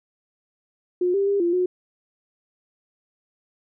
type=tone with pitch steps; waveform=sine; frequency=358.7 / 396.2 / 401.1 / 344.7 / 363.1 Hz; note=F4 / G4 / G4 / F4 / F#4; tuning=+46 / +18 / +40 / -23 / -33 cents; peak=-18 dBFS; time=1.01-1.66 s; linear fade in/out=5 ms; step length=130 ms; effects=none